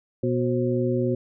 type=harmonic tone with a mistuned harmonic; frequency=122.2 Hz; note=B2; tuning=18 cents flat; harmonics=1 / 2 / 3 / 4; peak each=-26 / -26 / -25 / -29 dBFS; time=0.23-1.15 s; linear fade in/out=5 ms; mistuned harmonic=4; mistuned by=+140 cents; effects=none